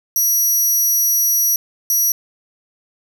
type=tone bursts at uneven times; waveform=15% pulse; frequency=5800 Hz; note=F#8; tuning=35 cents flat; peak=-8 dBFS; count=2; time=0.16-1.56 / 1.9-2.12 s; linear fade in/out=2 ms; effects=none